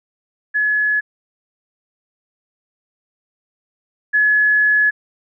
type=tone pair in turn; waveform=sine; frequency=1700 / 1700 Hz; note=G#6 / G#6; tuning=+40 / +40 cents; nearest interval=unison; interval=0 cents; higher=neither; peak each=-14 / -11 dBFS; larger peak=second; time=0.54-1.01 / 4.13-4.91 s; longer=second; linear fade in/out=20 ms; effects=none